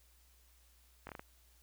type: slowing click train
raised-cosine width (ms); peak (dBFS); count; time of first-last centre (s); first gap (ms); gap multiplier
0.5; -30; 5; 1.07-1.195; 21; 1.27
effects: added 60 Hz sine -65 dBFS peak until 1.62 s + white hiss -69 dBFS RMS until 1.62 s